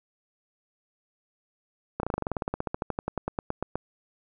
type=slowing click train; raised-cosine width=1 ms; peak=-14 dBFS; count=26; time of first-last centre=2-3.756 s; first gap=32 ms; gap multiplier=1.06; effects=none